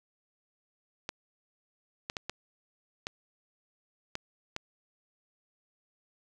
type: clicks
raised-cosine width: 0.2 ms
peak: -17 dBFS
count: 7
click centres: 1.091 / 2.099 / 2.168 / 2.296 / 3.069 / 4.154 / 4.564 s
effects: none